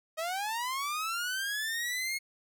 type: linear sweep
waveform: sawtooth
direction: up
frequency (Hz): 622.3 to 2176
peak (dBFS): -28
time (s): 0.17-2.19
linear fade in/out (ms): 20
effects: none